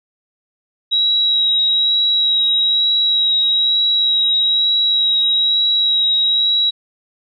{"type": "tone with vibrato", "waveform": "sine", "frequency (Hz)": 3852, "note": "B7", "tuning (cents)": -44, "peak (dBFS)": -12, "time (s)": [0.91, 6.71], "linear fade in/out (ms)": 20, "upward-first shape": "sine", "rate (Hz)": 1.1, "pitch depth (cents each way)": 13, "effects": []}